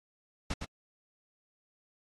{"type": "noise with echo", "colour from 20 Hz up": "pink", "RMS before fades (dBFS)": -33, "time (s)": [0.5, 0.54], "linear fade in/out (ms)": 5, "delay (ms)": 110, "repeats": 1, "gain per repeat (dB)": -5, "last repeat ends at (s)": 0.65, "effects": ["low-pass 6000 Hz 12 dB/octave", "AAC 32 kbps"]}